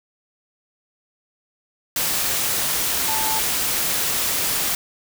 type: tone in noise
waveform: sine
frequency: 880 Hz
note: A5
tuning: in tune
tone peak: -25 dBFS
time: 3.08-3.39 s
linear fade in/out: 2 ms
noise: white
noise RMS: -22 dBFS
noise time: 1.96-4.75 s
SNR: -6 dB
effects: none